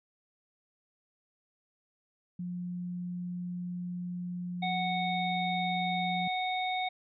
sine tone, 177.7 Hz, F3, 30 cents sharp, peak -34 dBFS, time 2.39-6.28 s, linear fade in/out 5 ms
harmonic tone, 740 Hz, F#5, in tune, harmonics 1 / 3 / 5, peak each -31 / -36 / -38 dBFS, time 4.62-6.89 s, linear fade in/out 10 ms
effects none

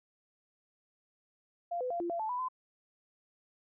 sine tone with pitch steps, 693 / 503 / 690 / 344.2 / 682 / 873 / 989 / 1022 Hz, F5 / B4 / F5 / F4 / F5 / A5 / B5 / C6, -14 / +32 / -21 / -25 / -41 / -14 / +2 / -41 cents, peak -32 dBFS, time 1.71-2.486 s, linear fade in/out 10 ms, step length 97 ms, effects none

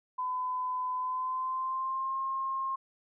sine tone with pitch glide, 1010 to 1068.2 Hz, B5 to C6, +39 to +36 cents, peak -30 dBFS, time 0.18-2.76 s, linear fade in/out 10 ms, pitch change +97 cents, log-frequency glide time 0.95-2.18 s, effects none

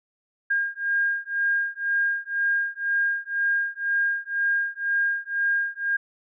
sine beating tone pair, 1614 / 1616 Hz, G#6 / G#6, -50 / -48 cents, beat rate 2 Hz, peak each -25 dBFS, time 0.5-5.97 s, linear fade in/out 10 ms, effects none

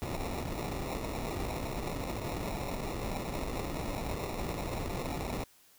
pink noise with sample-and-hold, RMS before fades -36 dBFS, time 0.02-5.44 s, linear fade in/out 0 ms, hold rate 1575 Hz, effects white hiss -62 dBFS RMS until 5.78 s

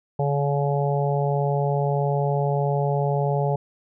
harmonic tone with a mistuned harmonic, 141.6 Hz, C#3, 37 cents sharp, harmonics 1 / 3 / 4 / 5 / 6, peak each -22 / -27 / -28 / -29 / -30 dBFS, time 0.19-3.56 s, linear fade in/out 5 ms, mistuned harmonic 1, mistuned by +22 cents, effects none

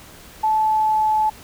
sine tone with pitch glide, 869 to 863 Hz, A5 to A5, -22 to -34 cents, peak -15 dBFS, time 0.43-1.3 s, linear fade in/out 10 ms, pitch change -12 cents, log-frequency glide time 0.59-1.13 s, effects pink hiss -43 dBFS RMS until 1.43 s

